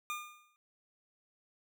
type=tone with exponential decay; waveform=25% pulse; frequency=1210 Hz; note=D#6; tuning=49 cents flat; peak=-30 dBFS; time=0.1-0.56 s; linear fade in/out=0 ms; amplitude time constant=100 ms; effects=none